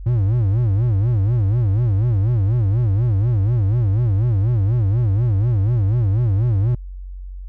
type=tone with vibrato; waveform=triangle; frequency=108.6 Hz; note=A2; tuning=22 cents flat; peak=-12 dBFS; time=0.06-6.75 s; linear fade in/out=5 ms; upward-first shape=sine; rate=4.1 Hz; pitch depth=230 cents each way; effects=added 46 Hz sine -29 dBFS peak until 7.48 s